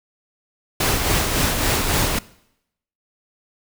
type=noise with tremolo; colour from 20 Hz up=pink; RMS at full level=-18 dBFS; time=0.8-2.19 s; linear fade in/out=5 ms; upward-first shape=sine; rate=3.6 Hz; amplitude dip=40%; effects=noise-tail reverb RT60 0.8 s tail -21 dB re dry